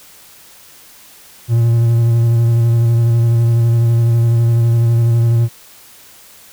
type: tone with vibrato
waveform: triangle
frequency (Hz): 116.54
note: A#2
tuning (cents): 0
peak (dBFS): -7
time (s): 1.48-5.49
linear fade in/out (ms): 50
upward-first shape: square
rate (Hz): 12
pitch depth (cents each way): 16
effects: white hiss -42 dBFS RMS until 6.52 s